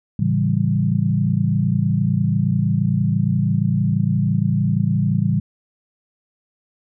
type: chord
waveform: sine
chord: A dominant seventh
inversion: none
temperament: equal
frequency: 110 / 138.59 / 164.81 / 196 Hz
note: A2 / C#3 / E3 / G3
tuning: 0 / 0 / 0 / 0 cents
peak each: -21 dBFS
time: 0.19-5.4 s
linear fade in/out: 5 ms
effects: none